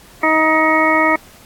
harmonic tone, 315.2 Hz, D#4, 23 cents sharp, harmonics 1 / 2 / 3 / 4 / 6 / 7, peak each -18 / -18 / -18 / -18 / -18 / -18 dBFS, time 0.23-1.16 s, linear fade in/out 5 ms, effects pink hiss -44 dBFS RMS until 1.45 s + AAC 64 kbps

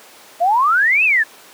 sine exponential two-way sweep, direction up then down, 659.3 to 2700 to 1670 Hz, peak -11 dBFS, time 0.4-1.24 s, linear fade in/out 20 ms, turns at 1.04 s, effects pink hiss -42 dBFS RMS until 1.53 s + high-pass 400 Hz 12 dB/octave

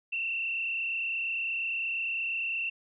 sine tone with frequency modulation, 2700 Hz, E7, 41 cents sharp, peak -29 dBFS, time 0.12-2.7 s, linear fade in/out 10 ms, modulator 34.3 Hz, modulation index 1.9, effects none

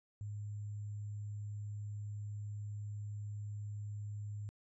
sine tone with sample-and-hold, 103.83 Hz, G#2, in tune, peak -40 dBFS, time 0.21-4.49 s, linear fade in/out 0 ms, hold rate 7350 Hz, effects resampled to 24000 Hz

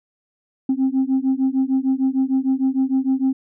sine beating tone pair, 261.6 / 268.2 Hz, C4 / C4, 0 / +43 cents, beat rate 6.6 Hz, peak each -18 dBFS, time 0.69-3.33 s, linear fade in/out 5 ms, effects tanh soft clip ceiling -12 dBFS

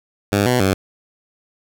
10% pulse tone with pitch steps, 101.1 / 124.6 / 95.9 Hz, G#2 / B2 / G2, -46 / +16 / -37 cents, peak -6 dBFS, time 0.32-0.74 s, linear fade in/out 5 ms, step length 140 ms, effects none

